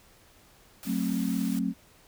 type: noise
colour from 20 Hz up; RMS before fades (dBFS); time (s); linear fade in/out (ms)
white; -43; 0.83-1.59; 0
type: chord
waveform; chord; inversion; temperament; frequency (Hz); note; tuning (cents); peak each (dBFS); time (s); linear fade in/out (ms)
sine; F# diminished; none; just; 185 / 222 / 266.4; F#3 / A3 / C4; 0 / +16 / +31; -30; 0.85-1.74; 50
effects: pink hiss -58 dBFS RMS until 2.07 s